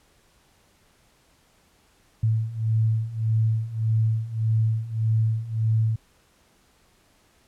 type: beating tone pair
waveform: sine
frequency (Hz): 110 / 111.7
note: A2 / A2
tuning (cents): 0 / +27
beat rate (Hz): 1.7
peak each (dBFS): -25 / -22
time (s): 2.23-5.96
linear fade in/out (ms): 5
effects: pink hiss -61 dBFS RMS until 7.47 s + low-pass 12000 Hz 12 dB/octave